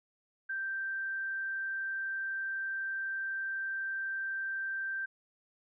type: tone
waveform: sine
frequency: 1568 Hz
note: G6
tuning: in tune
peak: -33 dBFS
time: 0.49-5.06 s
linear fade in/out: 10 ms
effects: none